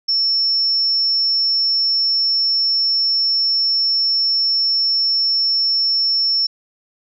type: tone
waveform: sine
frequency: 5400 Hz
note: E8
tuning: 41 cents sharp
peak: -14 dBFS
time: 0.08-6.47 s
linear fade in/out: 10 ms
effects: none